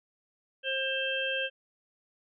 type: harmonic tone with a mistuned harmonic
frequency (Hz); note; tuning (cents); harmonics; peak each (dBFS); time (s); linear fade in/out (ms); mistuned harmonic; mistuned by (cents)
532; C5; +29; 1 / 3 / 5 / 6; -34 / -34 / -34 / -34; 0.63-1.5; 50; 6; -23
effects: none